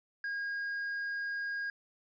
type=tone; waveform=triangle; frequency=1630 Hz; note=G#6; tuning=33 cents flat; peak=-32 dBFS; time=0.24-1.7 s; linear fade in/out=2 ms; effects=resampled to 16000 Hz